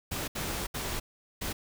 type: noise bursts at uneven times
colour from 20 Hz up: pink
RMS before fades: -34 dBFS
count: 4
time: 0.11-0.28 / 0.35-0.67 / 0.74-1 / 1.41-1.53 s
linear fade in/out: 10 ms
effects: none